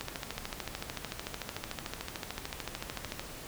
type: click train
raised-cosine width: 0.2 ms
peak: -18 dBFS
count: 44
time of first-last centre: 0.01-3.195 s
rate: 13.5 Hz
effects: pink hiss -45 dBFS RMS until 3.47 s